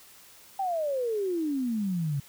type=exponential sweep; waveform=sine; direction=down; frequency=797 to 135.4 Hz; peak=-26 dBFS; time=0.59-2.2 s; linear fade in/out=5 ms; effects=white hiss -53 dBFS RMS until 2.28 s